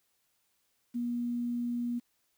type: tone with quantisation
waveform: sine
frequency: 240 Hz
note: B3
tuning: 49 cents flat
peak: -30 dBFS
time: 0.94-2 s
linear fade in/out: 20 ms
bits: 10
effects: white hiss -75 dBFS RMS until 2.37 s